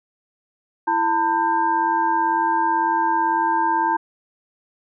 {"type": "tone cluster", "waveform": "sine", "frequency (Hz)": [333, 901, 999, 1575], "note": ["E4", "A5", "B5", "G6"], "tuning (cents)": [18, 41, 20, 8], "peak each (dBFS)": [-27, -18, -25, -27], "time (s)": [0.87, 3.97], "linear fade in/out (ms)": 10, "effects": []}